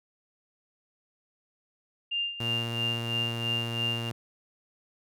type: tone with tremolo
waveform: sine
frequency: 2800 Hz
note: F7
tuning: 4 cents sharp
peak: -26 dBFS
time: 2.11-4.1 s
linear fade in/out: 10 ms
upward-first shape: sine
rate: 3 Hz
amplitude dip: 75%
type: tone with vibrato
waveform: sawtooth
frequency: 116.54 Hz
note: A#2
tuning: in tune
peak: -28 dBFS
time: 2.4-4.12 s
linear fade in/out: 5 ms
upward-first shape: triangle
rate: 16 Hz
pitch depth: 14 cents each way
effects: none